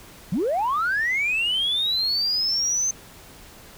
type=linear sweep; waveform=sine; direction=up; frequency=147.3 to 6272 Hz; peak=-19 dBFS; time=0.32-2.91 s; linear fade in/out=5 ms; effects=tanh soft clip ceiling -17 dBFS + pink hiss -46 dBFS RMS until 3.77 s